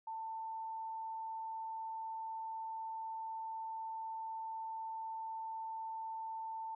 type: tone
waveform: sine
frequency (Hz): 892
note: A5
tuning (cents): +23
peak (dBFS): -40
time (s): 0.07-6.75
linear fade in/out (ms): 5
effects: none